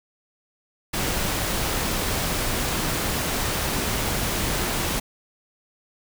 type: noise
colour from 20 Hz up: pink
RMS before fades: -25 dBFS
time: 0.93-5 s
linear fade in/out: 10 ms
effects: none